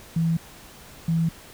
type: tone pair in turn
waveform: sine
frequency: 164.81 / 164.81 Hz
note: E3 / E3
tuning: 0 / 0 cents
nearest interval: unison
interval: 0 cents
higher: neither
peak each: -19 dBFS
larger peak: neither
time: 0.16-0.37 / 1.08-1.29 s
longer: neither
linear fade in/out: 5 ms
effects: pink hiss -46 dBFS RMS until 1.53 s